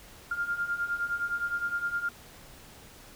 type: beating tone pair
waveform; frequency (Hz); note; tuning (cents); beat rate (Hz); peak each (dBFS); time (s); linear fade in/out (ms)
sine; 1396.9 / 1406.6; F6 / F6; 0 / +12; 9.7; -34 / -30; 0.31-2.09; 5
effects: pink hiss -51 dBFS RMS until 3.15 s